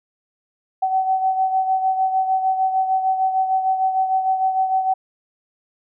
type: beating tone pair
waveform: sine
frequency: 758 / 764.6 Hz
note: F#5 / G5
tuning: +42 / -43 cents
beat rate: 6.6 Hz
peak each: -17 / -25 dBFS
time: 0.82-4.94 s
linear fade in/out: 10 ms
effects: none